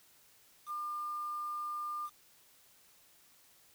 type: tone with quantisation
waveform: sine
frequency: 1200 Hz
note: D6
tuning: 37 cents sharp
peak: -36 dBFS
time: 0.66-2.1 s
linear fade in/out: 50 ms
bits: 9
effects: white hiss -64 dBFS RMS until 3.74 s